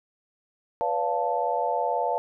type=chord; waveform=sine; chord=B half-diminished seventh; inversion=none; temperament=equal with one note detuned; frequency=493.9 / 572.6 / 698.5 / 880 Hz; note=B4 / D5 / F5 / A5; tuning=0 / -44 / 0 / 0 cents; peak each=-30 / -30 / -28 / -27 dBFS; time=0.81-2.18 s; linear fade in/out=0 ms; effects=none

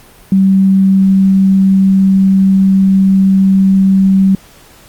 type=tone; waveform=sine; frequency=192.4 Hz; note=G3; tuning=32 cents flat; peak=-5 dBFS; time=0.32-4.35 s; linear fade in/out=2 ms; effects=pink hiss -41 dBFS RMS until 4.88 s + Opus 48 kbps

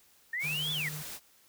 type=linear two-way sweep; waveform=sine; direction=up then down; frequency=1800 to 3520 to 1800 Hz; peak=-31 dBFS; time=0.33-0.89 s; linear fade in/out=5 ms; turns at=0.72 s
type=noise; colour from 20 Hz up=white; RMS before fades=-42 dBFS; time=0.39-1.2 s; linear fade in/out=50 ms
type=tone with tremolo; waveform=triangle; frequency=151.9 Hz; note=D#3; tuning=41 cents flat; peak=-36 dBFS; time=0.43-1.03 s; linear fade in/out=20 ms; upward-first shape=square; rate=12 Hz; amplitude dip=25%
effects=white hiss -63 dBFS RMS until 1.48 s

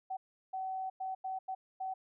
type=tone bursts at uneven times; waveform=sine; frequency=758 Hz; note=F#5; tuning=42 cents sharp; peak=-35 dBFS; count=6; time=0.1-0.17 / 0.53-0.9 / 1-1.15 / 1.24-1.39 / 1.48-1.55 / 1.8-1.94 s; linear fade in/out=10 ms; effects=none

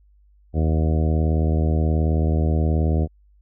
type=harmonic tone with a mistuned harmonic; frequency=78.7 Hz; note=D#2; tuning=20 cents sharp; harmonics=1 / 2 / 3 / 4 / 5 / 6 / 7 / 8 / 9; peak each=-18 / -24 / -28 / -30 / -32 / -34 / -35 / -36 / -37 dBFS; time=0.53-3.08 s; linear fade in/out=50 ms; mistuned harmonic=9; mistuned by=+25 cents; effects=added 50 Hz sine -52 dBFS peak until 3.41 s

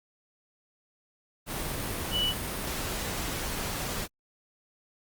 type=tone in noise; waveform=sine; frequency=2960 Hz; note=F#7; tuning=in tune; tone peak=-25 dBFS; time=2.11-2.34 s; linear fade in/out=50 ms; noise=pink; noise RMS=-33 dBFS; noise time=1.46-4.08 s; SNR=+5 dB; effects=Opus 32 kbps

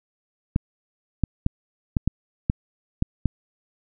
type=clicks; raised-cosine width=5 ms; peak=-7 dBFS; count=8; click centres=0.561 / 1.237 / 1.464 / 1.968 / 2.076 / 2.499 / 3.024 / 3.257 s; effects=none

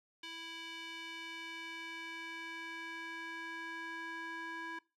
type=tone with band-pass filter sweep; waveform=square; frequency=329.6 Hz; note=E4; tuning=in tune; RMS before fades=-45 dBFS; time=0.23-4.79 s; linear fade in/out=5 ms; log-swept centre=3000 to 1500 Hz; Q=2.1; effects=noise-tail reverb RT60 0.3 s tail -22 dB re dry

